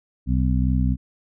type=harmonic tone; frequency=63.4 Hz; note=B1; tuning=46 cents sharp; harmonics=1 / 2 / 3 / 4; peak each=-20 / -23 / -25 / -26 dBFS; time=0.26-0.97 s; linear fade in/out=50 ms; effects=none